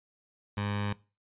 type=tone with notch filter; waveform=15% pulse; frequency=102.2 Hz; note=G#2; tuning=27 cents flat; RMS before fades=-32 dBFS; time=0.57-0.93 s; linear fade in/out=5 ms; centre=340 Hz; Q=0.92; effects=noise-tail reverb RT60 0.3 s tail -20 dB re dry + resampled to 8000 Hz